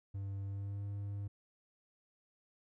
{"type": "tone with pitch glide", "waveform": "triangle", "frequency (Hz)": [98.5, 100.8], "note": ["G2", "G2"], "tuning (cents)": [9, 49], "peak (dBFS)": -36, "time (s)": [0.14, 1.28], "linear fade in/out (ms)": 10, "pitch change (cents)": 40, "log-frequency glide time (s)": [0.44, 0.85], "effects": []}